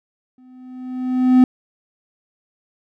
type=tone with exponential growth; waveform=triangle; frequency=254.4 Hz; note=C4; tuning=48 cents flat; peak=-4 dBFS; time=0.38-1.44 s; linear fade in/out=2 ms; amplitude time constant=230 ms; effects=none